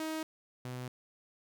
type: tone pair in turn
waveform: sawtooth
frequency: 315.9 / 125.68 Hz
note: D#4 / B2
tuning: +26 / +31 cents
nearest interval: octave + major third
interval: 1595 cents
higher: first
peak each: -31 / -35 dBFS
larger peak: first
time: 0-0.23 / 0.65-0.88 s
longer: neither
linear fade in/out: 2 ms
effects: none